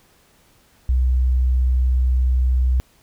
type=tone; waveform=sine; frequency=63.2 Hz; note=B1; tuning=41 cents sharp; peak=-14 dBFS; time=0.89-2.8 s; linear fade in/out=0 ms; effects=pink hiss -56 dBFS RMS until 3.02 s